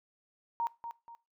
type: tone with echo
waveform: sine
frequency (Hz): 932.3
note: A#5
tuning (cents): 0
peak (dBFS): -29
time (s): 0.6-0.67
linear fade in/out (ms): 0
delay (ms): 240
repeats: 2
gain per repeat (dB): -9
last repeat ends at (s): 1.15
effects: noise-tail reverb RT60 0.3 s tail -21 dB re dry